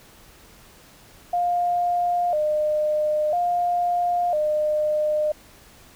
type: tone with vibrato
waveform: sine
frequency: 654 Hz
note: E5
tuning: 14 cents flat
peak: -19 dBFS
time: 1.33-5.32 s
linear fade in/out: 5 ms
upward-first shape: square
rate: 0.5 Hz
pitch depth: 130 cents each way
effects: pink hiss -50 dBFS RMS until 5.95 s